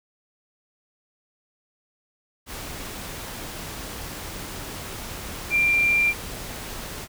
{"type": "tone in noise", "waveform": "sine", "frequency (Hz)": 2375, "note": "D7", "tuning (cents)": 19, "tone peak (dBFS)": -17, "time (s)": [5.5, 6.14], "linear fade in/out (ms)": 50, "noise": "pink", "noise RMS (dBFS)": -35, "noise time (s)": [2.46, 7.08], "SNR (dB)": 15, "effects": []}